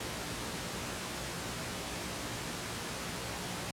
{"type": "noise with comb filter", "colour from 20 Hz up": "pink", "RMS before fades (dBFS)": -38, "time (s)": [0, 3.71], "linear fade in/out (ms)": 5, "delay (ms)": 17, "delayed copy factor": 0.6, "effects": ["high-pass 80 Hz 12 dB/octave", "low-pass 10000 Hz 12 dB/octave"]}